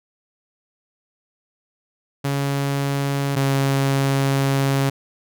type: tone pair in turn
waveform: sawtooth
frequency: 139.7 / 137.06 Hz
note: C#3 / C#3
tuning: +14 / -19 cents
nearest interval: unison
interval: 33 cents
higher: first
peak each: -16 / -13 dBFS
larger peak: second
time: 2.24-3.36 / 3.36-4.9 s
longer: second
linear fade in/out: 10 ms
effects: none